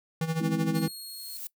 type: tone with tremolo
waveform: square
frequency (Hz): 161.9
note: E3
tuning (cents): -31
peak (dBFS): -25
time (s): 0.21-0.88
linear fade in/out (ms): 2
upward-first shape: sine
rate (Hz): 13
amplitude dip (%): 75
type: chord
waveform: sine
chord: Ab augmented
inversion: none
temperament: just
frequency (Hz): 207.7 / 259.6 / 324.5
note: Ab3 / C4 / E4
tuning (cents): 0 / -13 / -27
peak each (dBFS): -31 / -34 / -31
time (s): 0.4-0.88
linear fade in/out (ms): 5
type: noise with exponential growth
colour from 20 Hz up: violet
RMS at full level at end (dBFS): -36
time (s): 0.64-1.47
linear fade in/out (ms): 1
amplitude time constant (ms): 180
type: tone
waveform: 20% pulse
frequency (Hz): 4290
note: C8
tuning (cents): +42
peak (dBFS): -33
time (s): 0.75-1.37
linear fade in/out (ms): 0
effects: noise-tail reverb RT60 0.1 s tail -21 dB re dry